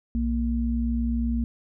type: tone pair together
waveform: sine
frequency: 61.44 / 233.1 Hz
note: B1 / A#3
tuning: -8 / 0 cents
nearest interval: octave + major seventh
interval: 2308 cents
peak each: -25 dBFS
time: 0.15-1.44 s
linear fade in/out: 0 ms
effects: none